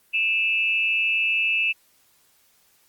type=tone with amplitude modulation; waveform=sine; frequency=2637 Hz; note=E7; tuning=in tune; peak=-16 dBFS; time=0.13-1.73 s; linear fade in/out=20 ms; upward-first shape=sine; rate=213 Hz; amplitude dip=70%; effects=white hiss -61 dBFS RMS until 2.88 s + Opus 32 kbps